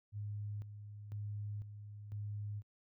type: tone with tremolo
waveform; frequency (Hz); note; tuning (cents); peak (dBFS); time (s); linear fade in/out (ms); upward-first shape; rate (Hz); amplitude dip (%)
sine; 103.7; G#2; -2; -39; 0.12-2.63; 50; square; 1; 60
effects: none